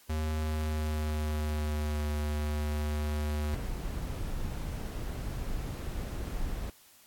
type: tone with pitch glide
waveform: square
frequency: 77.78 to 74.96 Hz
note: D#2 to D2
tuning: 0 to +36 cents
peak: -30 dBFS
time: 0.09-3.55 s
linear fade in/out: 10 ms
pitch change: -64 cents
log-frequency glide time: 0.37-2.08 s
type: noise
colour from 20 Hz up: brown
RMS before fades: -35 dBFS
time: 3.53-6.7 s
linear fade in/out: 2 ms
effects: white hiss -59 dBFS RMS until 7.06 s + AAC 64 kbps